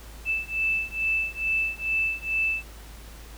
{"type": "beating tone pair", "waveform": "sine", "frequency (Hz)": [2637, 2639.3], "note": ["E7", "E7"], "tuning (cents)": [0, 1], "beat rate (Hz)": 2.3, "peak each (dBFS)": -27, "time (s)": [0.25, 2.64], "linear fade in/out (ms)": 50, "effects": ["added 54 Hz sine -42 dBFS peak until 3.37 s", "pink hiss -48 dBFS RMS until 3.37 s"]}